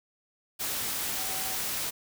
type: tone in noise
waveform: sine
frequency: 761 Hz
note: F#5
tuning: 48 cents sharp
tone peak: -42 dBFS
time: 1.16-1.57 s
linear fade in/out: 20 ms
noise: white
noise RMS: -32 dBFS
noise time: 0.59-1.91 s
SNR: -13 dB
effects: none